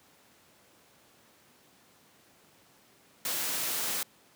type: noise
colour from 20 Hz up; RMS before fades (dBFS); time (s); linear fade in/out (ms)
white; -32; 3.25-4.03; 2
effects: pink hiss -61 dBFS RMS until 4.35 s + high-pass 150 Hz 12 dB/octave